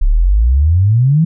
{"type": "exponential sweep", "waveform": "sine", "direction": "up", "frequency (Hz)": [32.7, 169], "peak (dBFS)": -7, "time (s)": [0.01, 1.25], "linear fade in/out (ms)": 10, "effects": []}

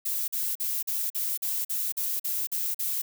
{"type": "noise bursts", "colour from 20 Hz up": "violet", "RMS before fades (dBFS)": -29, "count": 11, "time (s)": [0.05, 3.02], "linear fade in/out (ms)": 10, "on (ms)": 230, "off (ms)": 44, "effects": []}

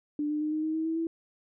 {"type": "tone with pitch steps", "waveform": "sine", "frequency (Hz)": [296.1, 300.6, 305.1, 309.7, 314.4, 319.2, 324, 328.9], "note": ["D4", "D4", "D#4", "D#4", "D#4", "D#4", "E4", "E4"], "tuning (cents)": [14, 40, -34, -8, 18, 44, -30, -4], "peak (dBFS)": -27, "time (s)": [0.19, 1.07], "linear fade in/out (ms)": 2, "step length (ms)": 110, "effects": []}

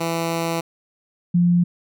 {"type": "tone pair in turn", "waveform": ["10% pulse", "sine"], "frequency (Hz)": [166.3, 174.78], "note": ["E3", "F3"], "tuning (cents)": [16, 2], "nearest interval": "minor second", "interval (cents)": 86, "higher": "second", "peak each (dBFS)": -13, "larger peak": "neither", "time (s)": [[0, 0.61], [1.34, 1.64]], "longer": "first", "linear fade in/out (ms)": 10, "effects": []}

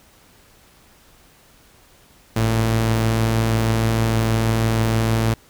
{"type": "tone pair together", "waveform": "sawtooth", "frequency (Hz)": [53.19, 112.7], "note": ["G#1", "A2"], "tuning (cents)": [42, 42], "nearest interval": "octave + minor second", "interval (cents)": 1300, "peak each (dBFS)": [-22, -13], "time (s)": [2.36, 5.34], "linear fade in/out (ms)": 5, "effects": ["pink hiss -52 dBFS RMS until 5.49 s"]}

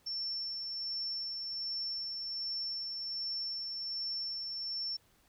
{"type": "tone with tremolo", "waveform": "sine", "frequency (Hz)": 5410, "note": "E8", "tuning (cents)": 44, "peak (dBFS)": -34, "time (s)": [0.06, 4.97], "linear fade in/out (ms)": 10, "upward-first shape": "sine", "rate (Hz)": 1.3, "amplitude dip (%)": 30, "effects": ["pink hiss -68 dBFS RMS until 5.28 s"]}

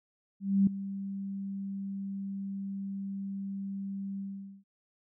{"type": "tone with ADSR envelope", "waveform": "sine", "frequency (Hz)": 196.3, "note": "G3", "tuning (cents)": 3, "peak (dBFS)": -19, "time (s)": [0.4, 4.64], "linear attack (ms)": 270, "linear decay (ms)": 3, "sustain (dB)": -15, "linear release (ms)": 450, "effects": []}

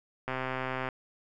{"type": "click train", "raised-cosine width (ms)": 0.5, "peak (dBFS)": -18, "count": 80, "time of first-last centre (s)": [0.28, 0.888], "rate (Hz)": 130, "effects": []}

